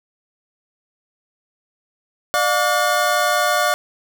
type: tone cluster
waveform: square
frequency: 601 / 713 / 1154 / 1441 Hz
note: D5 / F5 / D6 / F#6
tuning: +40 / +36 / -31 / -46 cents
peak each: -22 dBFS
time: 2.34-3.74 s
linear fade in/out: 0 ms
effects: none